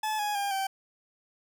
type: tone with pitch steps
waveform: 40% pulse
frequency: 862 / 832.2 / 803.3 / 775.5 Hz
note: A5 / G#5 / G5 / G5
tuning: -36 / +3 / +42 / -19 cents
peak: -27 dBFS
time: 0.03-0.67 s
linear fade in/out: 5 ms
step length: 160 ms
effects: none